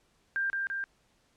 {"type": "tone with echo", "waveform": "sine", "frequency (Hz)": 1589, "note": "G6", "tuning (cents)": 23, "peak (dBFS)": -27, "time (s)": [0.36, 0.5], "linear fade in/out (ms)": 0, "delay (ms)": 170, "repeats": 2, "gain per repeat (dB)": -2, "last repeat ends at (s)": 0.84, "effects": ["pink hiss -69 dBFS RMS until 1.36 s", "low-pass 9000 Hz 12 dB/octave"]}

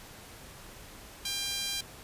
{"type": "tone with high-pass filter", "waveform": "sawtooth", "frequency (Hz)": 797, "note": "G5", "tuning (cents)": 28, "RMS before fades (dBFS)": -34, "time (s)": [1.25, 1.81], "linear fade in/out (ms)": 5, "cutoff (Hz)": 3700, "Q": 1.6, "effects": ["pink hiss -49 dBFS RMS until 2.03 s", "resampled to 32000 Hz"]}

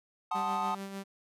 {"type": "chord", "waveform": "triangle", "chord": "F# diminished seventh", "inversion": "none", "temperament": "equal", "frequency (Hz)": [740, 880, 1046.5, 1244.5], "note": ["F#5", "A5", "C6", "Eb6"], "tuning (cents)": [0, 0, 0, 0], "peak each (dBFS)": [-34, -31, -37, -33], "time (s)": [0.31, 0.75], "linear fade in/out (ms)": 5}
{"type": "tone with tremolo", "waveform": "sawtooth", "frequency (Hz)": 195.9, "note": "G3", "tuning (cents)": -1, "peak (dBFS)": -33, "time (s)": [0.34, 1.04], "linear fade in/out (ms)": 20, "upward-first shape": "sine", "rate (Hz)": 6.7, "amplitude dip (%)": 45}
{"effects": ["resampled to 32000 Hz"]}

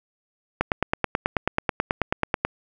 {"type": "click train", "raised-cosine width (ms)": 0.5, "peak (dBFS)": -5, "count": 18, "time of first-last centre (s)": [0.61, 2.45], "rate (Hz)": 9.24, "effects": []}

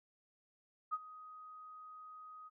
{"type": "tone with ADSR envelope", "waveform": "sine", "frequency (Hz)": 1253, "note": "D#6", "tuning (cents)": 12, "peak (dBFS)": -32, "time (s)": [0.91, 2.5], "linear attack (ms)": 26, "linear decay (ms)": 39, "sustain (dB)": -18, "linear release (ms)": 30, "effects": []}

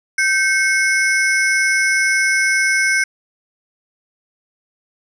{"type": "ring-modulated tone", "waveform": "square", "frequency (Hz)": 1864.7, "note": "A#6", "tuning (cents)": 0, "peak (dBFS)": -11, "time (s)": [0.18, 3.04], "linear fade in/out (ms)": 5, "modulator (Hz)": 311, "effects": ["resampled to 22050 Hz", "8-bit"]}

